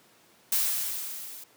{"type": "noise with level ramp", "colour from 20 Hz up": "blue", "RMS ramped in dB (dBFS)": [-24, -44], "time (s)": [0.52, 1.44], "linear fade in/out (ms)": 5, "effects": ["pink hiss -59 dBFS RMS until 1.56 s", "high-pass 200 Hz 12 dB/octave"]}